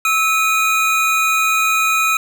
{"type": "tone pair together", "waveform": "square", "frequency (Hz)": [1302, 2465], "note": ["E6", "D#7"], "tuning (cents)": [-22, -17], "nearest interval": "major seventh", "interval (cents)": 1105, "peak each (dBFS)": -17, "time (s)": [0.05, 2.17], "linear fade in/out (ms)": 2, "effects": []}